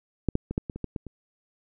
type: clicks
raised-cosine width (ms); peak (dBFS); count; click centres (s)
3; -10 / -10 / -18 / -12 / -19 / -23 / -17 / -18 / -26; 9; 0.287 / 0.354 / 0.51 / 0.579 / 0.698 / 0.76 / 0.843 / 0.962 / 1.067
effects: none